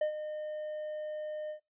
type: tone with ADSR envelope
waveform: triangle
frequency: 610 Hz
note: D#5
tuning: 34 cents flat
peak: -24 dBFS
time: 0.01-1.6 s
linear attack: 5 ms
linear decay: 100 ms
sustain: -10 dB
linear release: 100 ms
effects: noise-tail reverb RT60 0.2 s tail -21 dB re dry + resampled to 8000 Hz

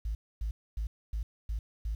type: tone bursts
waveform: sine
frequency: 53.8 Hz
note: A1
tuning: 38 cents flat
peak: -29 dBFS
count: 6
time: 0.05-1.95 s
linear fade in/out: 5 ms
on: 100 ms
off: 260 ms
effects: tanh soft clip ceiling -27 dBFS + 10-bit

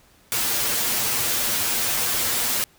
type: noise with comb filter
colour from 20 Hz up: white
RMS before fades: -23 dBFS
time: 0.32-2.64 s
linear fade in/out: 0 ms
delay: 8.5 ms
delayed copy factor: +0.85
effects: pink hiss -56 dBFS RMS until 2.78 s

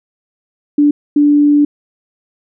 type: tone bursts at uneven times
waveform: sine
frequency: 292.2 Hz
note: D4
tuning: 9 cents flat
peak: -6 dBFS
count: 2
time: 0.78-0.91 / 1.16-1.65 s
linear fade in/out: 5 ms
effects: none

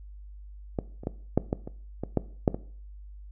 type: clicks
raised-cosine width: 2 ms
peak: -14 / -27 / -15 / -7 / -12 / -23 / -17 / -9 / -6 / -18 dBFS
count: 10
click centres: 0.788 / 1.035 / 1.071 / 1.376 / 1.529 / 1.675 / 2.036 / 2.173 / 2.478 / 2.545 s
effects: noise-tail reverb RT60 0.5 s tail -18 dB re dry + added 50 Hz sine -42 dBFS peak until 3.31 s

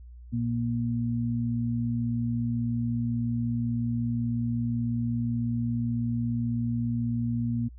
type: tone pair together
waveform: sine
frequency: 118.2 / 236.4 Hz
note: A#2 / A#3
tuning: +24 / +24 cents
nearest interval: octave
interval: 1200 cents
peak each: -28 dBFS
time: 0.32-7.69 s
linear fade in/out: 20 ms
effects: added 60 Hz sine -43 dBFS peak until 7.78 s

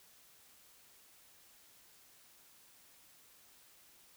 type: silence
effects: white hiss -63 dBFS RMS until 4.16 s

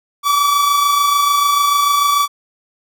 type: tone pair together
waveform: 45% pulse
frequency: 1147.9 / 1174.7 Hz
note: D6 / D6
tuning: -40 / 0 cents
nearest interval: unison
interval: 40 cents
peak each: -12 / -22 dBFS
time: 0.23-2.28 s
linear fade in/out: 50 ms
effects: none

